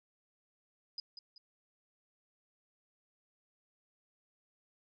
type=tone with echo; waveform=sine; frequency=4978 Hz; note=D#8; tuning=in tune; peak=-38 dBFS; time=0.98-1 s; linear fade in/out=2 ms; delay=190 ms; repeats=2; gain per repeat=-8 dB; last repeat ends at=1.38 s; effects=none